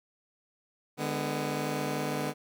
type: chord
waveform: 15% pulse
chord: G# diminished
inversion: second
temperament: just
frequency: 149.51 / 207.7 / 249.2 Hz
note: D3 / G#3 / B3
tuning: +31 / 0 / +16 cents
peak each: -27 / -31 / -28 dBFS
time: 0.97-2.34 s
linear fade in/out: 50 ms
effects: none